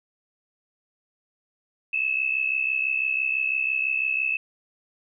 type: tone pair together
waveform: sine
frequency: 2571 / 2637 Hz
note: E7 / E7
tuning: -44 / 0 cents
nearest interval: unison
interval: 44 cents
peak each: -25 dBFS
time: 1.93-4.37 s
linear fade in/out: 5 ms
effects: none